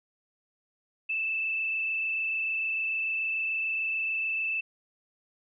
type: tone with frequency modulation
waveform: sine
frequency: 2637 Hz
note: E7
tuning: in tune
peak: -27 dBFS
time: 1.09-4.61 s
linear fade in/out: 10 ms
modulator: 26.8 Hz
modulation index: 1.3
effects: none